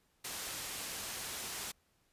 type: low-pass noise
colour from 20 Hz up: white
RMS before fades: -42 dBFS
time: 0.24-1.72 s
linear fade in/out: 10 ms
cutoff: 11000 Hz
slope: 12 dB/octave
effects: pink hiss -74 dBFS RMS until 2.12 s + resampled to 32000 Hz